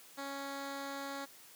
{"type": "tone with low-pass filter", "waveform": "10% pulse", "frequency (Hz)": 277.2, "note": "C#4", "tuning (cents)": 0, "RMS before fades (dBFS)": -42, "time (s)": [0.17, 1.26], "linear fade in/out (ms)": 20, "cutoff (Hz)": 6600, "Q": 0.89, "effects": ["white hiss -57 dBFS RMS until 1.55 s", "high-pass 150 Hz 12 dB/octave"]}